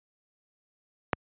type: click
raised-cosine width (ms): 0.5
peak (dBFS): -7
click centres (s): 1.132
effects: high-pass 80 Hz 12 dB/octave + resampled to 8000 Hz